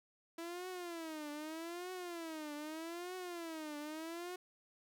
sawtooth tone with vibrato, 329.6 Hz, E4, in tune, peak -39 dBFS, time 0.38-4.36 s, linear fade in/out 5 ms, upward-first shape triangle, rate 0.81 Hz, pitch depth 210 cents each way, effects none

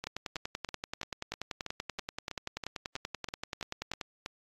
two click trains, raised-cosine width 0.2 ms, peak -18 / -20 dBFS, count 42 / 14, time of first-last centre 0.07-4.012 / 0.04-4.261 s, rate 10.4 / 3.08 Hz, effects AAC 32 kbps

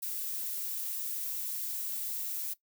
violet noise, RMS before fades -36 dBFS, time 0.02-2.54 s, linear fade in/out 10 ms, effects noise-tail reverb RT60 0.1 s tail -17 dB re dry

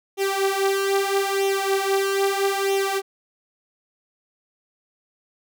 sawtooth tone with flanger, 392 Hz, G4, in tune, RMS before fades -22 dBFS, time 0.17-3.02 s, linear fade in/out 50 ms, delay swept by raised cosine 0.32 to 5.82 ms, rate 0.78 Hz, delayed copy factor +0.75, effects none

